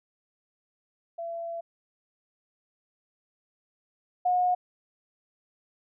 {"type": "tone pair in turn", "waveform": "sine", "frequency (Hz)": [674, 723], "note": ["E5", "F#5"], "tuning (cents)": [38, -40], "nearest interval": "minor second", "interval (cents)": 122, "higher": "second", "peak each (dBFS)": [-32, -21], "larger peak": "second", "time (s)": [[1.18, 1.61], [4.25, 4.55]], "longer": "first", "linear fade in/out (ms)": 10, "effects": []}